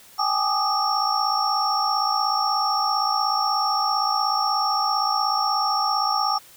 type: tone cluster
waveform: sine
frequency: 786 / 842 / 1186 / 1243 / 5480 Hz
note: G5 / G#5 / D6 / D#6 / F8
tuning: +4 / +24 / +17 / -2 / -34 cents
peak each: -26 dBFS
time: 0.18-6.39 s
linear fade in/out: 20 ms
effects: white hiss -49 dBFS RMS until 6.56 s